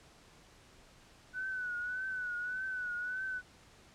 sine tone with vibrato, 1489 Hz, F#6, 11 cents sharp, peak -35 dBFS, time 1.33-3.42 s, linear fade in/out 50 ms, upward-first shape triangle, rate 1.7 Hz, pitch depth 67 cents each way, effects pink hiss -60 dBFS RMS until 3.94 s + low-pass 8000 Hz 12 dB/octave

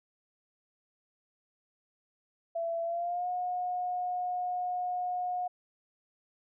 sine tone with pitch glide, 670 to 722.2 Hz, E5 to F#5, +28 to -42 cents, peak -30 dBFS, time 2.55-5.48 s, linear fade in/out 10 ms, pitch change +130 cents, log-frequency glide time 2.83-3.28 s, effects none

